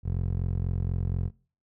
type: tone with band-pass filter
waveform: 15% pulse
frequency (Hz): 44.12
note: F1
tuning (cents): +18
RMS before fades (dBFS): -28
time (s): 0.03-1.31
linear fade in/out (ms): 50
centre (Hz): 91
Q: 1
effects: noise-tail reverb RT60 0.4 s tail -23 dB re dry